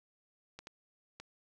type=clicks; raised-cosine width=0.2 ms; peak=-29 dBFS; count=3; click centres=0.59 / 0.671 / 1.2 s; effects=none